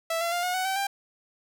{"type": "tone with pitch steps", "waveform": "sawtooth", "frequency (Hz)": [659.3, 679.8, 700.9, 722.7, 745.2, 768.4, 792.2], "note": ["E5", "F5", "F5", "F#5", "F#5", "G5", "G5"], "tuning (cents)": [0, -47, 6, -41, 12, -35, 18], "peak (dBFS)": -22, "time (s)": [0.1, 0.87], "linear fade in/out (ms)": 5, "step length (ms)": 110, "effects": []}